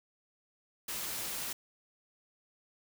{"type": "noise", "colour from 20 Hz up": "white", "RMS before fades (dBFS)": -38, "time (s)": [0.88, 1.53], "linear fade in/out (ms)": 5, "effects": []}